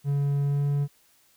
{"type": "tone with pitch glide", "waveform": "triangle", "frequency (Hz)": [141.7, 143.02], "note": ["C#3", "D3"], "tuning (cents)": [38, -46], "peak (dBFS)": -20, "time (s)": [0.04, 0.88], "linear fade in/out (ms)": 50, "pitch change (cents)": 16, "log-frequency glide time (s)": [0.44, 0.64], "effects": ["white hiss -62 dBFS RMS until 1.36 s"]}